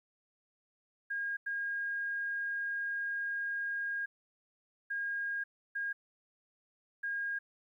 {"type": "tone bursts at uneven times", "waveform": "sine", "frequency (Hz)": 1625, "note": "G#6", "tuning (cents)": -38, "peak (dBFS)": -33, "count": 5, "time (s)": [[1.1, 1.37], [1.46, 4.06], [4.9, 5.44], [5.75, 5.93], [7.03, 7.39]], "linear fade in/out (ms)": 10, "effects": ["12-bit"]}